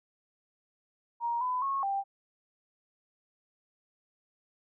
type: tone with pitch steps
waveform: sine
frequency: 941 / 1004 / 1094 / 789 Hz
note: A#5 / B5 / C#6 / G5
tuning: +16 / +28 / -23 / +11 cents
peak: -28 dBFS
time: 1.2-2.04 s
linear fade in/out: 50 ms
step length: 210 ms
effects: none